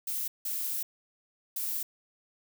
violet noise bursts at uneven times, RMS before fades -33 dBFS, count 3, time 0.07-0.28 / 0.45-0.83 / 1.56-1.83 s, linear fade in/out 5 ms, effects none

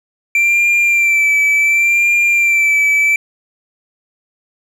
triangle tone with vibrato, 2349 Hz, D7, in tune, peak -8 dBFS, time 0.35-3.16 s, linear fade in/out 2 ms, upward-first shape sine, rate 0.69 Hz, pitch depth 35 cents each way, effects none

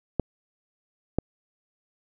clicks, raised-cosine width 2 ms, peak -9 dBFS, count 2, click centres 0.197 / 1.186 s, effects none

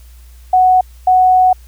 sine tone pair in turn, 740 / 740 Hz, F#5 / F#5, 0 / 0 cents, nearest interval unison, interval 0 cents, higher neither, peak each -6 dBFS, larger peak neither, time 0.53-0.81 / 1.07-1.53 s, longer second, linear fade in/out 5 ms, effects added 60 Hz sine -36 dBFS peak until 1.67 s + white hiss -50 dBFS RMS until 1.67 s

